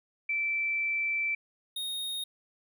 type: tone pair in turn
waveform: sine / square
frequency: 2330 / 3719 Hz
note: D7 / A#7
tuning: -14 / -5 cents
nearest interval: minor sixth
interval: 809 cents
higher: second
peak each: -27 / -33 dBFS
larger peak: first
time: 0.29-1.35 / 1.76-2.24 s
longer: first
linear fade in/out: 5 ms
effects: none